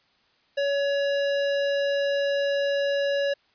square tone, 563 Hz, C#5, 27 cents sharp, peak -23 dBFS, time 0.57-3.34 s, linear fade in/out 10 ms, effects white hiss -64 dBFS RMS until 3.54 s + resampled to 11025 Hz

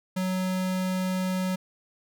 square tone, 185.6 Hz, F#3, 6 cents sharp, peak -26 dBFS, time 0.16-1.56 s, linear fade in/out 10 ms, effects none

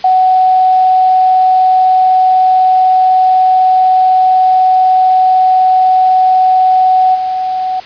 sine tone with level steps, 746 Hz, F#5, 14 cents sharp, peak -5 / -12 dBFS, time 0.04-7.8 s, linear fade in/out 5 ms, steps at 7.14 s, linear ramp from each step 20 ms, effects white hiss -32 dBFS RMS until 7.85 s + resampled to 11025 Hz

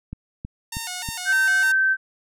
click train, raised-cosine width 5 ms, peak -19 dBFS, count 4, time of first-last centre 0.13-1.088 s, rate 3.13 Hz
5% pulse tone with vibrato, 815 Hz, G#5, 33 cents flat, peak -17 dBFS, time 0.72-1.72 s, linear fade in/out 5 ms, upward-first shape square, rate 3.3 Hz, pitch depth 200 cents each way
sine tone, 1549 Hz, G6, 21 cents flat, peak -16 dBFS, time 1.25-1.97 s, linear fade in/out 50 ms
effects none

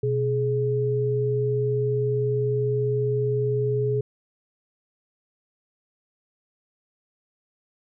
sine tone pair together, 125 / 420.4 Hz, B2 / G#4, +21 / +21 cents, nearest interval octave + major sixth, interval 2100 cents, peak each -24 / -23 dBFS, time 0.03-4.01 s, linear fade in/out 5 ms, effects none

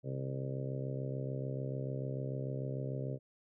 harmonic tone, 66.8 Hz, C2, 36 cents sharp, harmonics 2 / 3 / 4 / 5 / 6 / 7 / 8 / 9, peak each -37 / -50 / -46 / -52 / -46 / -47 / -47 / -48 dBFS, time 0.03-3.19 s, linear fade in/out 50 ms, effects none

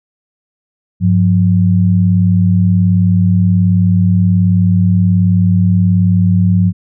sine tone pair together, 100 / 178.7 Hz, G2 / F3, +35 / +40 cents, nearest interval minor seventh, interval 1005 cents, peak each -10 dBFS, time 1-6.73 s, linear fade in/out 50 ms, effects none

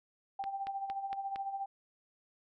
sine tone with tremolo, 786 Hz, G5, 4 cents sharp, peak -33 dBFS, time 0.39-1.66 s, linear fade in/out 5 ms, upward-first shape sine, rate 14 Hz, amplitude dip 60%
click train, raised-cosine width 0.3 ms, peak -28 dBFS, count 5, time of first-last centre 0.44-1.36 s, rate 4.35 Hz
effects none

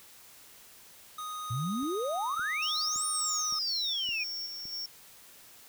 square tone, 1244.5 Hz, D#6, in tune, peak -37 dBFS, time 1.18-3.59 s, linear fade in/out 5 ms
sine exponential two-way sweep, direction up then down, 110 to 9397 to 2410 Hz, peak -30 dBFS, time 1.5-4.24 s, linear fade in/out 10 ms, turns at 3.07 s
click train, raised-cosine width 3 ms, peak -39 dBFS, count 6, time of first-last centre 1.83-4.655 s, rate 1.77 Hz
square tone with tremolo, 5480 Hz, F8, 34 cents flat, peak -35 dBFS, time 2.62-4.86 s, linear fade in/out 5 ms, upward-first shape square, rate 1.9 Hz, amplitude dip 35%
effects white hiss -54 dBFS RMS until 5.68 s

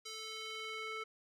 square tone with band-pass filter sweep, 439.2 Hz, A4, 3 cents flat, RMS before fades -44 dBFS, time 0.05-1.04 s, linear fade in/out 10 ms, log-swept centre 4900 to 1800 Hz, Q 1.5, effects none

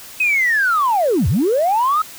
sine linear two-way sweep, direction down then up, 2563 to 70.5 to 1303 Hz, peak -12 dBFS, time 0.2-2.02 s, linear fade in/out 5 ms, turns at 1.28 s, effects tanh soft clip ceiling -9 dBFS + white hiss -37 dBFS RMS until 2.18 s

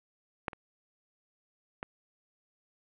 clicks, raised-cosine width 0.5 ms, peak -15 / -29 / -21 dBFS, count 3, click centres 0.482 / 0.532 / 1.829 s, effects resampled to 8000 Hz + 9-bit

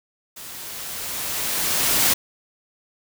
white noise with level ramp, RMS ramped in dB -38 to -17 dBFS, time 0.36-2.14 s, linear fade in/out 10 ms, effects none

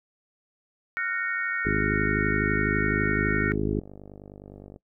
sine chord, Gb major seventh, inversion third, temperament just, 1387.5 / 1480 / 1850 / 2220 Hz, F6 / Gb6 / Bb6 / Db7, -12 / 0 / -14 / +2 cents, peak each -32 / -31 / -30 / -33 dBFS, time 0.97-3.52 s, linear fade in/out 0 ms
harmonic tone, 51.91 Hz, G#1, in tune, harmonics 1 / 2 / 3 / 4 / 5 / 6 / 7 / 8, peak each -32 / -32 / -32 / -32 / -32 / -32 / -32 / -32 dBFS, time 1.65-3.8 s, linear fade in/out 5 ms
click train, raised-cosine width 2 ms, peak -30 dBFS, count 94, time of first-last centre 2.89-4.761 s, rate 49.7 Hz
effects noise-tail reverb RT60 0.1 s tail -21 dB re dry

